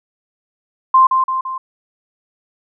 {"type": "tone with echo", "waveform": "sine", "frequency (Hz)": 1046.5, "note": "C6", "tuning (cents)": 0, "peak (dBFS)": -6, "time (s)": [0.94, 1.07], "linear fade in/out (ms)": 5, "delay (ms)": 170, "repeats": 3, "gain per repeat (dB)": -5, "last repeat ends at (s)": 1.58, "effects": []}